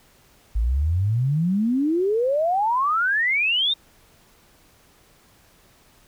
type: exponential sweep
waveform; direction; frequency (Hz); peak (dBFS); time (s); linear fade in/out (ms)
sine; up; 51.4 to 3736; -18; 0.55-3.74; 10
effects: pink hiss -56 dBFS RMS until 6.07 s

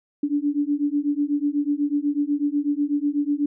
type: beating tone pair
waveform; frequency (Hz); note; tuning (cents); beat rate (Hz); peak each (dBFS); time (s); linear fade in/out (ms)
sine; 286.1 / 294.2; D4 / D4; -45 / +3; 8.1; -23; 0.23-3.46; 5
effects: none

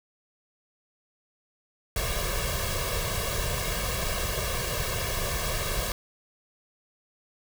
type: noise with comb filter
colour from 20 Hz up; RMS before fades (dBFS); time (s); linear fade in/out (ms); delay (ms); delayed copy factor
pink; -29; 1.96-5.92; 2; 1.8; +0.9
effects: none

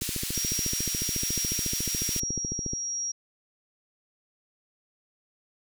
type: band-pass noise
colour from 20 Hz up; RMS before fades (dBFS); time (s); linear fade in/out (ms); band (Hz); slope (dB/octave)
white; -33; 0.01-2.2; 5; 2500 to 13000; 12
type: click train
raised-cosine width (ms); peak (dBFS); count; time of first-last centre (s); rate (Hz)
3; -20; 39; 0.02-2.734; 14
type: tone with tremolo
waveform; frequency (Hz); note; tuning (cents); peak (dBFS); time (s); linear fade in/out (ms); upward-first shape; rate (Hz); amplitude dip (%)
sine; 5660; F8; +22; -28; 0.34-3.12; 10; triangle; 1.2; 30
effects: none

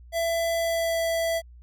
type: tone with pitch glide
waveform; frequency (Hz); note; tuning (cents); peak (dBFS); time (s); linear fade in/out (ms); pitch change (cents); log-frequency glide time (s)
square; 668 to 662.6; E5 to E5; +23 to +9; -24; 0.12-1.42; 50; -14; 0.56-1.01
effects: added 60 Hz sine -45 dBFS peak until 1.62 s

